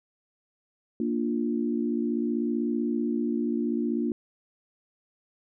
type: chord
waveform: sine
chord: Bb major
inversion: none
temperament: equal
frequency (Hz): 233.1 / 293.7 / 349.2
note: Bb3 / D4 / F4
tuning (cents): 0 / 0 / 0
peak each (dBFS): -27 / -30 / -31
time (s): 1-4.12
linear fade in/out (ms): 2
effects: none